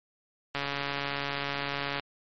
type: click train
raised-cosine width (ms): 0.3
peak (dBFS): -15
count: 205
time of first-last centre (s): 0.55-1.997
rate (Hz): 141
effects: MP3 32 kbps